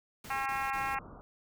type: noise bursts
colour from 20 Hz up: pink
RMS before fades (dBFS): -47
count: 3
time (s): 0.24-0.95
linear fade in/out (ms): 5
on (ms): 220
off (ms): 25
type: harmonic tone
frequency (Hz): 270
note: C#4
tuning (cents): -45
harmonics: 3 / 4 / 5 / 6 / 7 / 8 / 9 / 10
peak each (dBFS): -35 / -37 / -39 / -41 / -42 / -43 / -44 / -45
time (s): 0.3-0.99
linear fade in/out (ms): 5
type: low-pass noise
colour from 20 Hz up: pink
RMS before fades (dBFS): -49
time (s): 0.76-1.21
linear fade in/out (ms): 0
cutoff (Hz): 1400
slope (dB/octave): 96
effects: none